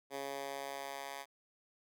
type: tone with high-pass filter sweep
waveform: 10% pulse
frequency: 138.59 Hz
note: C#3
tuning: in tune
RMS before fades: -43 dBFS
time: 0.1-1.26 s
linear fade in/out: 50 ms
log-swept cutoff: 400 to 960 Hz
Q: 1.1
effects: none